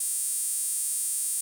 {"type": "tone with high-pass filter", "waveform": "sawtooth", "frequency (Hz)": 347.8, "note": "F4", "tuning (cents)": -7, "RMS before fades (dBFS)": -29, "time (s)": [0, 1.41], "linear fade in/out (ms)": 5, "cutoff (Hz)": 9100, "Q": 5.7, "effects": []}